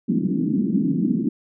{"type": "band-pass noise", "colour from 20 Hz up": "pink", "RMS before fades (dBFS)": -21, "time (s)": [0.08, 1.29], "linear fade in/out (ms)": 5, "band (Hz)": [170, 310], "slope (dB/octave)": 48, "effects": []}